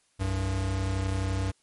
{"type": "tone pair together", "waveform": "square", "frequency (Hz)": [63.7, 95.83], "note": ["C2", "G2"], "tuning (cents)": [-46, -39], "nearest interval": "perfect fifth", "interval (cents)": 707, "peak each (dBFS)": [-33, -28], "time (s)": [0.19, 1.52], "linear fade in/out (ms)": 20, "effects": ["white hiss -68 dBFS RMS until 1.62 s", "MP3 48 kbps"]}